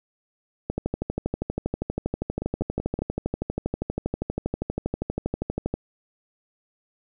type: two click trains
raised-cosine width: 2 ms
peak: -12 / -15 dBFS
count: 64 / 4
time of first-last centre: 0.7-5.74 / 2.42-2.99 s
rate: 12.5 / 5.26 Hz
effects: none